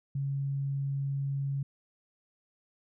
sine tone, 138.5 Hz, C#3, 1 cent flat, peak -29 dBFS, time 0.15-1.63 s, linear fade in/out 5 ms, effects none

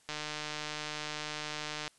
click train, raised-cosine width 0.2 ms, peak -20 dBFS, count 271, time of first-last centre 0.09-1.878 s, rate 151 Hz, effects white hiss -65 dBFS RMS until 1.98 s + resampled to 24000 Hz

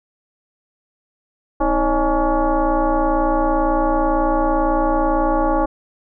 sine tone with frequency modulation, 260 Hz, C4, 11 cents flat, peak -14 dBFS, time 1.6-5.66 s, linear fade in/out 10 ms, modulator 289 Hz, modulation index 2.8, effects none

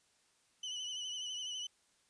35% pulse tone with vibrato, 2988 Hz, F#7, 16 cents sharp, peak -37 dBFS, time 0.63-1.67 s, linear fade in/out 5 ms, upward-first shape sine, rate 12 Hz, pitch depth 46 cents each way, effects white hiss -72 dBFS RMS until 2.09 s + resampled to 22050 Hz

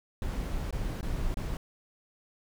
brown noise with dropouts, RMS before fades -32 dBFS, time 0.22-1.57 s, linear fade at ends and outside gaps 1 ms, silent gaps 0.708-0.726 / 1.011-1.029 / 1.343-1.371 s, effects none

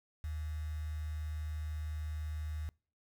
sine tone with quantisation, 77 Hz, D#2, 17 cents flat, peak -36 dBFS, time 0.24-2.69 s, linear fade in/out 0 ms, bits 9, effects noise-tail reverb RT60 0.4 s tail -26 dB re dry

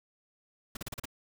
pink noise bursts, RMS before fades -38 dBFS, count 6, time 0.75-1.055 s, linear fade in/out 5 ms, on 20 ms, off 37 ms, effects none

